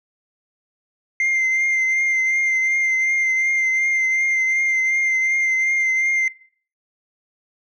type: tone with vibrato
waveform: sine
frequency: 2093 Hz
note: C7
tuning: in tune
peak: -14 dBFS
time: 1.2-6.28 s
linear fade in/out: 2 ms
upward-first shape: triangle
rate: 2.7 Hz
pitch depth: 27 cents each way
effects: noise-tail reverb RT60 0.5 s tail -22 dB re dry + tanh soft clip ceiling -15 dBFS